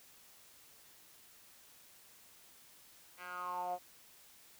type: tone with band-pass filter sweep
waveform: 10% pulse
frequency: 179.4 Hz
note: F3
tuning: 47 cents sharp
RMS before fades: -41 dBFS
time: 3.17-3.79 s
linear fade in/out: 50 ms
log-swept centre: 1900 to 630 Hz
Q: 6.6
effects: white hiss -61 dBFS RMS until 4.59 s